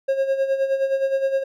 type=tone with tremolo; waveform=triangle; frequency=540 Hz; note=C#5; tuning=45 cents flat; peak=-14 dBFS; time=0.08-1.44 s; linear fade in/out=10 ms; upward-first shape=sine; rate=9.6 Hz; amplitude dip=65%; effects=none